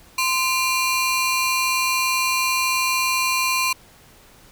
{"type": "ring-modulated tone", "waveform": "sawtooth", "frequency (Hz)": 1716, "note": "A6", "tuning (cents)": -44, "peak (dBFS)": -12, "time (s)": [0.18, 3.73], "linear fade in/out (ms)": 5, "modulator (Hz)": 677, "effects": ["pink hiss -50 dBFS RMS until 4.51 s"]}